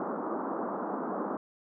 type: band-pass noise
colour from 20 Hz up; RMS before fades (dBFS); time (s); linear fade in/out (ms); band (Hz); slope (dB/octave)
pink; -34; 0-1.37; 2; 200 to 1300; 48
effects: none